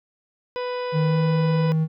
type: harmonic tone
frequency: 495.8 Hz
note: B4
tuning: 7 cents sharp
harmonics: 1 / 2 / 3 / 4 / 5 / 6 / 7 / 8 / 10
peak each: -26 / -32 / -41 / -42 / -42 / -45 / -48 / -48 / -46 dBFS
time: 0.56-1.72 s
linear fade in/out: 0 ms
type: tone with pitch glide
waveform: triangle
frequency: 155.8 to 158.71 Hz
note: D#3 to D#3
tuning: +3 to +35 cents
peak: -16 dBFS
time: 0.92-1.88 s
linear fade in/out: 50 ms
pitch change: +32 cents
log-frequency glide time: 1.06-1.16 s
effects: none